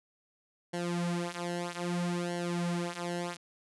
sawtooth tone with flanger, 174.3 Hz, F3, 3 cents flat, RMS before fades -34 dBFS, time 0.73-3.37 s, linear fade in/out 10 ms, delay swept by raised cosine 0.8 to 6.6 ms, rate 0.62 Hz, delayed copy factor -0.85, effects resampled to 24000 Hz

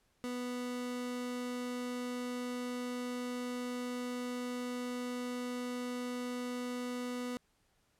30% pulse tone, 246.9 Hz, B3, in tune, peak -34 dBFS, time 0.24-7.37 s, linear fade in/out 0 ms, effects pink hiss -74 dBFS RMS until 7.99 s + low-pass 12000 Hz 12 dB/octave

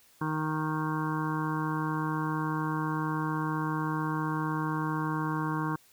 harmonic tone with a mistuned harmonic, 155.7 Hz, D#3, 2 cents sharp, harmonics 1 / 2 / 3 / 5 / 6 / 7 / 8 / 9 / 10, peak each -32 / -33 / -43 / -46 / -37 / -36 / -46 / -42 / -42 dBFS, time 0.21-5.76 s, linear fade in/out 5 ms, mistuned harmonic 8, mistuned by -53 cents, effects white hiss -61 dBFS RMS until 5.92 s

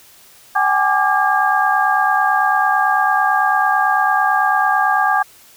sine tone cluster, 764 / 833 / 1179 / 1621 Hz, G5 / G#5 / D6 / G#6, -45 / +5 / +6 / -42 cents, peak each -18 dBFS, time 0.55-5.23 s, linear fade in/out 10 ms, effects white hiss -46 dBFS RMS until 5.56 s

